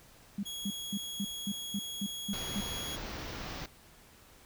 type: tone bursts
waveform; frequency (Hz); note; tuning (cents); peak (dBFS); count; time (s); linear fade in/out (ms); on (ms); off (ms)
sine; 200.9; G3; +43; -31; 9; 0.38-2.608; 5; 52; 220
type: tone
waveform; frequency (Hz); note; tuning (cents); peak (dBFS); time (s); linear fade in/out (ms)
sawtooth; 3325; G#7; +1; -35; 0.45-2.97; 20
type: band-stop noise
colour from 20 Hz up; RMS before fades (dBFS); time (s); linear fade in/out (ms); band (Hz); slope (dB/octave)
pink; -41; 2.33-3.66; 2; 6200 to 16000; 48
effects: pink hiss -58 dBFS RMS until 4.45 s